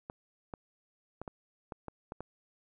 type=clicks; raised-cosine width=1 ms; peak=-26 dBFS; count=8; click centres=0.099 / 0.538 / 1.216 / 1.278 / 1.722 / 1.883 / 2.121 / 2.206 s; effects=none